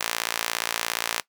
sawtooth tone with high-pass filter, 57.2 Hz, A#1, 32 cents flat, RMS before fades -29 dBFS, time 0-1.21 s, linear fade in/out 5 ms, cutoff 1300 Hz, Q 0.52, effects noise-tail reverb RT60 0.1 s tail -19 dB re dry

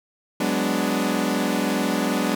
sawtooth chord, G# half-diminished seventh, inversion third, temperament equal with one note detuned, 185 / 207.7 / 249.4 / 293.7 Hz, F#3 / G#3 / B3 / D4, 0 / 0 / +17 / 0 cents, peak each -24 / -22 / -22 / -22 dBFS, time 0.4-2.35 s, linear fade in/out 5 ms, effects none

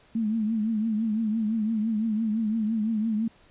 sine tone with vibrato, 219.2 Hz, A3, 6 cents flat, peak -23 dBFS, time 0.15-3.28 s, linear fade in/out 5 ms, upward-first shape triangle, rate 5.9 Hz, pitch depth 95 cents each way, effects pink hiss -58 dBFS RMS until 3.5 s + resampled to 8000 Hz

